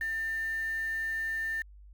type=tone with quantisation; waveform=sine; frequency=1794 Hz; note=A6; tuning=33 cents sharp; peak=-30 dBFS; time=0.01-1.62 s; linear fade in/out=2 ms; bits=8; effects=added 50 Hz sine -49 dBFS peak until 1.93 s